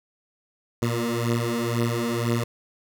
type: beating tone pair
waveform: 15% pulse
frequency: 116.54 / 118.54 Hz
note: A#2 / A#2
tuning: 0 / +29 cents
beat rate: 2 Hz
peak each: -20 / -19 dBFS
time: 0.82-2.44 s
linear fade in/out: 5 ms
effects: none